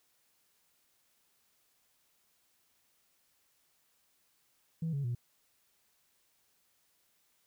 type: tone with pitch steps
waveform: sine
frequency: 163 / 140.27 / 120.71 Hz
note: E3 / C#3 / B2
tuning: -19 / +21 / -39 cents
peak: -30 dBFS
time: 4.82-5.15 s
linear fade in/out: 5 ms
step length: 110 ms
effects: tanh soft clip ceiling -29 dBFS + white hiss -73 dBFS RMS until 7.46 s